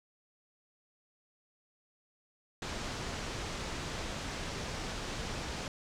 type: low-pass noise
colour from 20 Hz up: pink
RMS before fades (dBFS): -39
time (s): 2.62-5.68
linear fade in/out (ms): 2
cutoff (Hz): 7100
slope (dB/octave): 24
effects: none